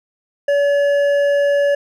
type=tone with hard clipping; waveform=sine; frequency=570 Hz; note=C#5; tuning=48 cents sharp; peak=-14 dBFS; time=0.48-1.75 s; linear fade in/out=5 ms; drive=7 dB; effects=none